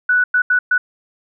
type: tone bursts at uneven times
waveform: sine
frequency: 1480 Hz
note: F#6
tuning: in tune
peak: -11 dBFS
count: 4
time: 0.09-0.24 / 0.34-0.42 / 0.5-0.59 / 0.71-0.78 s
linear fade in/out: 5 ms
effects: none